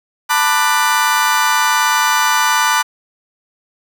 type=chord; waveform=35% pulse; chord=B minor seventh; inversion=third; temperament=just; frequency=889 / 987.8 / 1185.3 / 1481.6 Hz; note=A5 / B5 / D6 / F#6; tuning=+18 / 0 / +16 / +2 cents; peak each=-16 dBFS; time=0.29-2.83 s; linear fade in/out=20 ms; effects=none